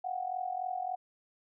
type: tone with amplitude modulation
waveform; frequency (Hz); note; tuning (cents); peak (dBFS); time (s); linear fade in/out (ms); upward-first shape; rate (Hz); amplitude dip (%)
sine; 736; F#5; -9; -29; 0.04-0.96; 10; sine; 43.5; 80
effects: none